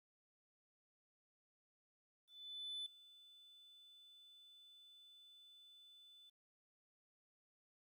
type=tone with ADSR envelope; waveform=sine; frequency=3500 Hz; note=A7; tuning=10 cents flat; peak=-40 dBFS; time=2.27-6.3 s; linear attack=590 ms; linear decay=4 ms; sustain=-21 dB; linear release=10 ms; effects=tanh soft clip ceiling -42 dBFS + 13-bit